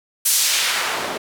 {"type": "noise with band-pass filter sweep", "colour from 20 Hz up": "white", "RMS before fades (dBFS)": -20, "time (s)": [0.25, 1.18], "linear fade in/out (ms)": 10, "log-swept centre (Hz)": [10000, 420], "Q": 0.75, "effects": []}